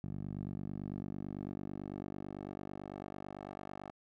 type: tone with band-pass filter sweep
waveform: 10% pulse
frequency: 49 Hz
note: G1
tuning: in tune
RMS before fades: -43 dBFS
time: 0.04-3.91 s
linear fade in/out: 0 ms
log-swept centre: 150 to 740 Hz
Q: 1.1
effects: none